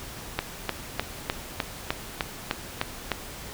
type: click train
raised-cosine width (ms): 0.3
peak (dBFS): -8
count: 10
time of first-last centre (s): 0.39-3.117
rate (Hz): 3.3
effects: pink hiss -40 dBFS RMS until 3.53 s